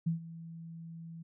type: tone with ADSR envelope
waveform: sine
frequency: 165.3 Hz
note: E3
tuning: 5 cents sharp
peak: -26 dBFS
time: 0.06-1.23 s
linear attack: 12 ms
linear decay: 120 ms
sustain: -17 dB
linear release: 12 ms
effects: none